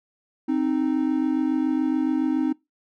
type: tone pair together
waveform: triangle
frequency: 263.2 / 310.3 Hz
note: C4 / D#4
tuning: +10 / -5 cents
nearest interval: minor third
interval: 285 cents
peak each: -21 dBFS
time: 0.48-2.53 s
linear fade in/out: 10 ms
effects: noise-tail reverb RT60 0.2 s tail -23 dB re dry